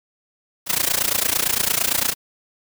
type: noise with amplitude modulation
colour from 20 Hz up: white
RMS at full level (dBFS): -17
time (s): 0.66-2.15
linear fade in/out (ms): 50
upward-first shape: sine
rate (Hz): 28.8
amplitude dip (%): 90
effects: none